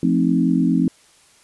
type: chord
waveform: sine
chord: F dominant seventh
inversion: none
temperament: equal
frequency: 174.61 / 220 / 261.6 / 311.1 Hz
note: F3 / A3 / C4 / Eb4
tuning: 0 / 0 / 0 / 0 cents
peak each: -19 / -22 / -18 / -22 dBFS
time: 0.03-0.88 s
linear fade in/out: 2 ms
effects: white hiss -53 dBFS RMS until 1.43 s + resampled to 24000 Hz